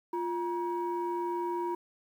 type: tone pair together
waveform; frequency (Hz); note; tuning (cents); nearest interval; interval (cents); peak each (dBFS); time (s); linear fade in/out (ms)
sine; 349.2 / 952.4; F4 / A#5; 0 / +37; octave + perfect fourth; 1737; -31 / -32; 0.13-1.75; 5
effects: tanh soft clip ceiling -25 dBFS + 10-bit